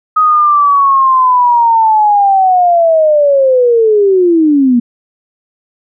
sine linear sweep, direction down, 1261 to 233.1 Hz, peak -5 dBFS, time 0.16-4.8 s, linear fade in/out 10 ms, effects none

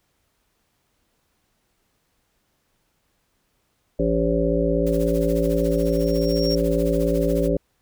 harmonic tone, 56.5 Hz, A1, 47 cents sharp, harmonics 1 / 3 / 5 / 7 / 9 / 10, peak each -25 / -25 / -25 / -25 / -25 / -25 dBFS, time 3.99-7.57 s, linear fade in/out 5 ms
white noise with tremolo, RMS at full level -40 dBFS, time 4.86-7.49 s, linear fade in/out 10 ms, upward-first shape sine, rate 14 Hz, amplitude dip 80%
sine tone with exponential growth, 5540 Hz, F8, 15 cents flat, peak -24 dBFS, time 5.44-6.55 s, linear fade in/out 2 ms, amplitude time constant 240 ms
effects pink hiss -69 dBFS RMS until 7.81 s

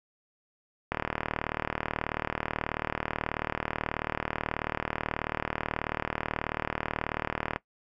click train, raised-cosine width 0.5 ms, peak -13 dBFS, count 256, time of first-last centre 0.92-7.561 s, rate 38.4 Hz, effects noise-tail reverb RT60 0.1 s tail -18 dB re dry

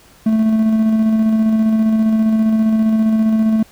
triangle tone with tremolo, 220 Hz, A3, in tune, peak -8 dBFS, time 0.26-3.63 s, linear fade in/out 5 ms, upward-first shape square, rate 15 Hz, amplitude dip 25%, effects pink hiss -47 dBFS RMS until 3.71 s

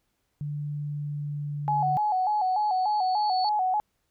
sine tone with pitch glide, 146.83 to 145.65 Hz, D3 to D3, 0 to -14 cents, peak -29 dBFS, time 0.41-1.97 s, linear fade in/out 0 ms, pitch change -14 cents, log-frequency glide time 0.74-1.75 s
sine tone with vibrato, 792 Hz, G5, 18 cents sharp, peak -22 dBFS, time 1.68-3.8 s, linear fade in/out 0 ms, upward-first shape square, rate 3.4 Hz, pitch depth 110 cents each way
sine tone with exponential growth, 4435 Hz, C#8, in tune, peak -30 dBFS, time 1.69-3.49 s, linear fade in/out 1 ms, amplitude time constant 390 ms
effects pink hiss -75 dBFS RMS until 4.1 s

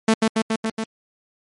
sawtooth tone with echo, 221.9 Hz, A3, 15 cents sharp, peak -9 dBFS, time 0.08-0.14 s, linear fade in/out 5 ms, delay 140 ms, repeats 5, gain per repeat -2 dB, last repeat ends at 0.84 s, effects low-pass 11000 Hz 12 dB/octave + MP3 48 kbps

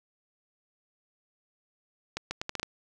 accelerating click train, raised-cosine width 0.2 ms, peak -15 dBFS, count 7, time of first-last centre 2.17-2.63 s, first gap 140 ms, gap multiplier 0.75, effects none

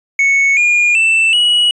triangle tone with pitch steps, 2212 / 2426 / 2661 / 2919 Hz, C#7 / D#7 / E7 / F#7, -4 / -44 / +16 / -24 cents, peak -7 dBFS, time 0.19-1.71 s, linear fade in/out 2 ms, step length 380 ms, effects resampled to 22050 Hz

